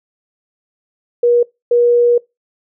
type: tone bursts at uneven times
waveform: sine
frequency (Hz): 479.4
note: A#4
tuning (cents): +48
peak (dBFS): -8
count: 2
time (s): 1.23-1.43 / 1.71-2.18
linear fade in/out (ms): 5
effects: noise-tail reverb RT60 0.2 s tail -23 dB re dry

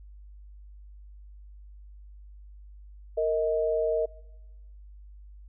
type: tone pair together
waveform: sine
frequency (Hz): 462.2 / 631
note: A#4 / D#5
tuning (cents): -15 / +24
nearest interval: perfect fourth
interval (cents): 539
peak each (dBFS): -26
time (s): 3.17-4.06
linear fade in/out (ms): 10
effects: noise-tail reverb RT60 1.0 s tail -22 dB re dry + added 50 Hz sine -45 dBFS peak until 5.48 s

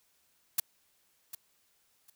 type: noise with echo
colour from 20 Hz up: blue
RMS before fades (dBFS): -26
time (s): 0.58-0.6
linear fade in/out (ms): 5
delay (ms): 750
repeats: 2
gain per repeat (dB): -14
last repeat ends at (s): 2.1
effects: white hiss -71 dBFS RMS until 2.15 s

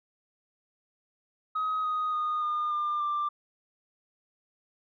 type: tone with pitch steps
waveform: sine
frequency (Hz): 1264 / 1247.3 / 1230.9 / 1214.6 / 1198.6 / 1182.8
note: D#6 / D#6 / D#6 / D#6 / D6 / D6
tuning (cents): +27 / +4 / -19 / -42 / +35 / +12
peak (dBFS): -25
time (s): 1.55-3.29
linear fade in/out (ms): 10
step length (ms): 290
effects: tanh soft clip ceiling -24 dBFS

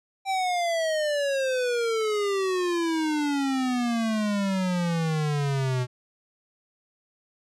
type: exponential sweep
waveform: square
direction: down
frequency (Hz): 784 to 123.47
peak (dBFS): -24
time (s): 0.25-5.87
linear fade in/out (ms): 50
effects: low-pass 8000 Hz 12 dB/octave

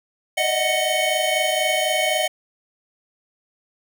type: tone cluster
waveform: square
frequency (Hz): 609 / 633 / 739 / 2220 / 3070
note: D#5 / D#5 / F#5 / C#7 / G7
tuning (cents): -37 / +30 / -2 / +2 / -37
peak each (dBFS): -26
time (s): 0.37-2.28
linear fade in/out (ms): 10
effects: none

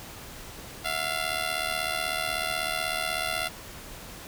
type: ring-modulated tone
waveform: 10% pulse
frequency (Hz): 689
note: F5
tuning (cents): -24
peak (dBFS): -16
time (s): 0.84-3.49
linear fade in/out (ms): 20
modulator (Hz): 38.1
effects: pink hiss -43 dBFS RMS until 4.27 s

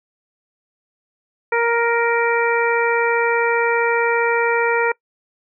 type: harmonic tone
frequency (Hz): 467.6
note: A#4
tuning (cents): +5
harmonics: 1 / 2 / 3 / 4 / 5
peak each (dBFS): -18 / -21 / -23 / -24 / -25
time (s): 1.52-4.92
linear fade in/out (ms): 5
effects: noise-tail reverb RT60 0.1 s tail -24 dB re dry

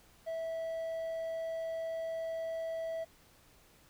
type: tone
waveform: triangle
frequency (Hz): 654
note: E5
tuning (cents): -14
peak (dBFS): -33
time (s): 0.26-3.05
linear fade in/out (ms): 20
effects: pink hiss -63 dBFS RMS until 3.89 s

